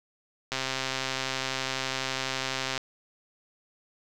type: click train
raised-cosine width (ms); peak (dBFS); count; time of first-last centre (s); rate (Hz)
0.2; -12; 299; 0.52-2.778; 132
effects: none